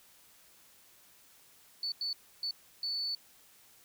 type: tone bursts at uneven times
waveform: sine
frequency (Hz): 4476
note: C#8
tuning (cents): +16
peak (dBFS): -32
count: 4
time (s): 1.83-1.92 / 2.01-2.13 / 2.43-2.51 / 2.83-3.15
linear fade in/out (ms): 2
effects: white hiss -61 dBFS RMS until 3.84 s